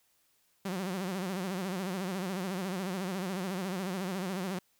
sawtooth tone with vibrato, 186.9 Hz, F#3, 18 cents sharp, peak -29 dBFS, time 0.65-4.59 s, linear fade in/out 5 ms, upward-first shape sine, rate 14 Hz, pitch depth 110 cents each way, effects white hiss -71 dBFS RMS until 4.79 s

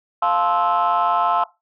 sine chord, F major seventh, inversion none, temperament just, 698.5 / 873.1 / 1047.7 / 1309.6 Hz, F5 / A5 / C6 / E6, 0 / -14 / +2 / -12 cents, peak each -20 dBFS, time 0.22-1.44 s, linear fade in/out 5 ms, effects noise-tail reverb RT60 0.2 s tail -17 dB re dry + tanh soft clip ceiling -10 dBFS

